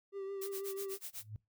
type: tone with vibrato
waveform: triangle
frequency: 392 Hz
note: G4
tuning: in tune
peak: -37 dBFS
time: 0.12-0.98 s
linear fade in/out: 50 ms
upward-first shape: triangle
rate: 6.1 Hz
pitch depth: 32 cents each way
type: noise with tremolo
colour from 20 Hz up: blue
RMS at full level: -43 dBFS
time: 0.41-1.24 s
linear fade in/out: 10 ms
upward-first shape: sine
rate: 8.1 Hz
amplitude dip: 100%
type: tone with exponential growth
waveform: sine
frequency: 106.6 Hz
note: G#2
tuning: 46 cents sharp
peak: -38 dBFS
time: 1.13-1.36 s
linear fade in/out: 0 ms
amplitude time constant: 49 ms
effects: noise-tail reverb RT60 0.2 s tail -21 dB re dry